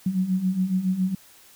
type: beating tone pair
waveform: sine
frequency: 181.4 / 188.6 Hz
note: F#3 / F#3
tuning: -34 / +33 cents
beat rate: 7.2 Hz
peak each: -27 / -22 dBFS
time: 0.06-1.15 s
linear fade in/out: 5 ms
effects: white hiss -52 dBFS RMS until 1.55 s